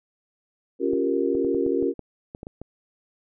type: chord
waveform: sine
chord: G half-diminished seventh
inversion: second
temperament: equal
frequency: 277.2 / 349.2 / 392 / 466.2 Hz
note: Db4 / F4 / G4 / Bb4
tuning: 0 / 0 / 0 / 0 cents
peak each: -26 dBFS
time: 0.79-1.94 s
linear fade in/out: 50 ms
type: clicks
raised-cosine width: 2 ms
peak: -23 dBFS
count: 11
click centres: 0.934 / 1.351 / 1.448 / 1.547 / 1.664 / 1.826 / 1.993 / 2.349 / 2.431 / 2.469 / 2.616 s
effects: none